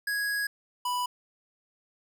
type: tone pair in turn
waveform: square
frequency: 1661.2 / 987.8 Hz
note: G#6 / B5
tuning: 0 / 0 cents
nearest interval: major sixth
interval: 900 cents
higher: first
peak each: -28 dBFS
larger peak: neither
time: 0.07-0.47 / 0.85-1.06 s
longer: first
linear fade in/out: 5 ms
effects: none